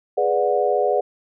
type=chord; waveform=sine; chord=G# half-diminished seventh; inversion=none; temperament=equal with one note detuned; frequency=415.3 / 493.9 / 587.3 / 727.7 Hz; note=G#4 / B4 / D5 / F#5; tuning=0 / 0 / 0 / -29 cents; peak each=-22 dBFS; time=0.17-1.01 s; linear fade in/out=10 ms; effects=none